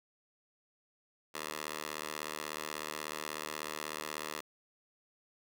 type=tone with high-pass filter; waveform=10% pulse; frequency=76.4 Hz; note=D#2; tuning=31 cents flat; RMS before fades=-41 dBFS; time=1.34-4.41 s; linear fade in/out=10 ms; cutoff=700 Hz; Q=0.56; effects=none